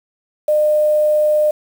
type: tone with quantisation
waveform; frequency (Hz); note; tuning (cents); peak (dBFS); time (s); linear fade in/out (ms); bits
sine; 605; D#5; -49; -11; 0.48-1.51; 5; 6
effects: none